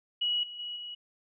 sine tone with level steps, 2918 Hz, F#7, 25 cents flat, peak -26 / -40 / -35 / -38 dBFS, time 0.21-0.95 s, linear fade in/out 10 ms, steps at 0.43 / 0.59 / 0.76 s, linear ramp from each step 5 ms, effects none

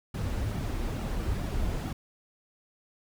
brown noise with flanger, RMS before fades -31 dBFS, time 0.14-1.93 s, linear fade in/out 5 ms, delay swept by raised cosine 1.9 to 7.4 ms, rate 2.3 Hz, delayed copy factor -0.6, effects none

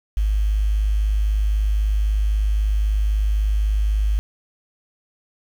sine tone with quantisation, 51.91 Hz, G#1, in tune, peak -16 dBFS, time 0.17-4.19 s, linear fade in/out 0 ms, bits 7, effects none

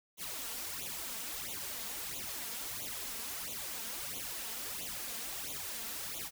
white noise with flanger, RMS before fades -41 dBFS, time 0.17-6.31 s, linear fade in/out 50 ms, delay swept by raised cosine 0.29 to 4.49 ms, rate 1.5 Hz, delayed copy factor +0.9, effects none

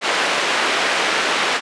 white band-pass noise, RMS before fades -19 dBFS, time 0.01-1.61 s, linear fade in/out 50 ms, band 350 to 2600 Hz, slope 12 dB/octave, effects resampled to 22050 Hz

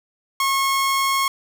sawtooth tone, 1088 Hz, C#6, 33 cents flat, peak -14 dBFS, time 0.4-1.28 s, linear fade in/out 2 ms, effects none

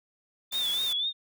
sine tone with vibrato, 3532 Hz, A7, 6 cents sharp, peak -26 dBFS, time 0.51-1.13 s, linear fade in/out 50 ms, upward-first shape triangle, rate 3.9 Hz, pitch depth 100 cents each way
white noise, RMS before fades -39 dBFS, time 0.52-0.93 s, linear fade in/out 5 ms
effects none

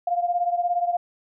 sine beating tone pair, 698.5 / 715.5 Hz, F5 / F5, 0 / +42 cents, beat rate 17 Hz, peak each -22 / -26 dBFS, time 0.07-0.97 s, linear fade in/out 5 ms, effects none

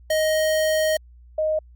square / sine tone pair in turn, 625 / 622.2 Hz, D#5 / D#5, +8 / 0 cents, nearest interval unison, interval 8 cents, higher first, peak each -19 dBFS, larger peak neither, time 0.1-0.97 / 1.38-1.59 s, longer first, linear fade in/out 5 ms, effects added 60 Hz sine -45 dBFS peak until 1.75 s + Opus 48 kbps

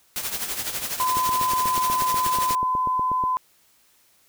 white noise with tremolo, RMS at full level -26 dBFS, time 0.16-2.55 s, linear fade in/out 0 ms, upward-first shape triangle, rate 12 Hz, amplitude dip 70%
sine tone, 1016 Hz, B5, 49 cents sharp, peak -20 dBFS, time 1-3.37 s, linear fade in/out 0 ms
click train, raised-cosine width 2 ms, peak -20 dBFS, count 18, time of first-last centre 1.17-3.238 s, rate 8.22 Hz
effects white hiss -60 dBFS RMS until 4.28 s

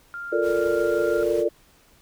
sine tone, 1396.9 Hz, F6, in tune, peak -31 dBFS, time 0.14-1.23 s, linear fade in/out 0 ms
sine chord, Bb major seventh, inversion second, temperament equal, 349.2 / 440 / 466.2 / 587.3 Hz, F4 / A4 / Bb4 / D5, 0 / 0 / 0 / 0 cents, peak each -25 dBFS, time 0.32-1.49 s, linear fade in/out 10 ms
pink noise, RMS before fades -42 dBFS, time 0.41-1.45 s, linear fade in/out 50 ms
effects pink hiss -57 dBFS RMS until 2.01 s

